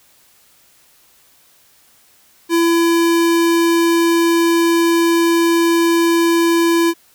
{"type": "tone", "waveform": "square", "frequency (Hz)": 336.2, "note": "E4", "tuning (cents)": 34, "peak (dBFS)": -12, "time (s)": [2.49, 6.94], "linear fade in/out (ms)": 50, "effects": ["white hiss -52 dBFS RMS until 7.14 s"]}